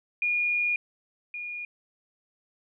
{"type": "tone pair in turn", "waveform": "sine", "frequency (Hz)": [2434, 2434], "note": ["D#7", "D#7"], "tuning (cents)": [-39, -39], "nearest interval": "unison", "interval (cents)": 0, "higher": "neither", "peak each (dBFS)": [-23, -33], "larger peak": "first", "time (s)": [[0.22, 0.76], [1.34, 1.65]], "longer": "first", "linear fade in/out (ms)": 2, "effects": []}